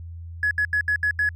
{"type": "tone bursts at uneven times", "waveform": "triangle", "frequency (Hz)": 1689, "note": "G#6", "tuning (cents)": 29, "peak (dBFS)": -15, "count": 6, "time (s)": [[0.43, 0.51], [0.58, 0.65], [0.73, 0.81], [0.88, 0.96], [1.03, 1.11], [1.19, 1.29]], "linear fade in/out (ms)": 2, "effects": ["tanh soft clip ceiling -16 dBFS", "added 84 Hz sine -34 dBFS peak until 1.35 s"]}